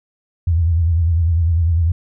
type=tone with vibrato; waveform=sine; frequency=83.5 Hz; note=E2; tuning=23 cents sharp; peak=-12 dBFS; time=0.47-1.92 s; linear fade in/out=5 ms; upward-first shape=sine; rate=10 Hz; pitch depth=95 cents each way; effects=none